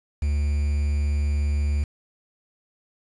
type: tone with quantisation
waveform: triangle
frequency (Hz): 72.8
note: D2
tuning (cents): -15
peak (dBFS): -18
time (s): 0.22-1.84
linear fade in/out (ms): 5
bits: 7
effects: resampled to 22050 Hz